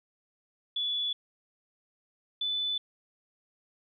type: tone pair in turn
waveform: sine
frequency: 3432 / 3496 Hz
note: A7 / A7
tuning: -44 / -12 cents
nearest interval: unison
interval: 32 cents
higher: second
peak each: -28 dBFS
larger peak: neither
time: 0.76-1.13 / 2.41-2.78 s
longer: neither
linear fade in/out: 5 ms
effects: none